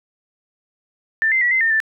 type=tone with pitch steps; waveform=sine; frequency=1781 / 2077 / 1939 / 2066 / 1815 / 1768 Hz; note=A6 / C7 / B6 / C7 / A#6 / A6; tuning=+21 / -13 / -32 / -22 / -47 / +8 cents; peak=-14 dBFS; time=1.22-1.802 s; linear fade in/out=0 ms; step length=97 ms; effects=none